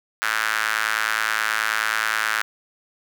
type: tone with high-pass filter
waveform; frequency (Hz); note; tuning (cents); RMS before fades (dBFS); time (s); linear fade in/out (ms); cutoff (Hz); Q
square; 54.7; A1; -9; -23; 0.22-2.42; 0; 1500; 3.5
effects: none